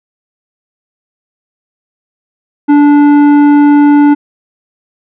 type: tone with tanh clipping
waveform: sine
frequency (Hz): 290.9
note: D4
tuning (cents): -16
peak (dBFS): -4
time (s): 2.68-4.15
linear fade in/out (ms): 20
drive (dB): 11
effects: none